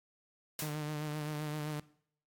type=noise with exponential decay; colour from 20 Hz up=white; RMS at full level=-35 dBFS; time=0.59-0.85 s; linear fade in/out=1 ms; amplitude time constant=55 ms
type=tone with vibrato; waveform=sawtooth; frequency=151 Hz; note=D3; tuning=48 cents sharp; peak=-32 dBFS; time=0.62-1.8 s; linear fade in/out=2 ms; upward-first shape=sine; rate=7.7 Hz; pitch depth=33 cents each way
effects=noise-tail reverb RT60 0.6 s tail -20 dB re dry + AAC 64 kbps